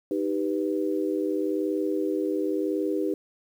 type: chord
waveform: sine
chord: Eb augmented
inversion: none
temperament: equal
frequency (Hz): 311.1 / 392 / 493.9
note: Eb4 / G4 / B4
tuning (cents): 0 / 0 / 0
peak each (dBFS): -27 / -28 / -31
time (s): 0.11-3.14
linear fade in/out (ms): 2
effects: 9-bit